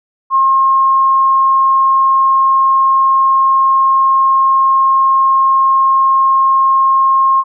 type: tone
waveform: sine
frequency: 1071 Hz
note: C6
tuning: 40 cents sharp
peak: -7 dBFS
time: 0.3-7.44 s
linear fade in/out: 50 ms
effects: none